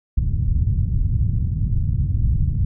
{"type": "low-pass noise", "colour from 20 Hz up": "white", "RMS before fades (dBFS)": -19, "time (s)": [0.17, 2.65], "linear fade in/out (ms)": 5, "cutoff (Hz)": 120, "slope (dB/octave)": 24, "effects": []}